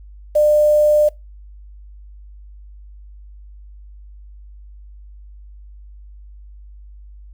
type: tone with quantisation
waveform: sine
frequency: 600 Hz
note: D5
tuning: 37 cents sharp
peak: -10 dBFS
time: 0.35-1.09 s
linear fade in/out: 10 ms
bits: 6
effects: noise-tail reverb RT60 0.2 s tail -22 dB re dry + added 50 Hz sine -37 dBFS peak until 7.33 s